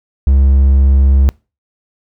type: tone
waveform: triangle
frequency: 67.9 Hz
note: C#2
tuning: 35 cents flat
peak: -4 dBFS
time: 0.27-1.29 s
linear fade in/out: 0 ms
effects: noise-tail reverb RT60 0.3 s tail -25 dB re dry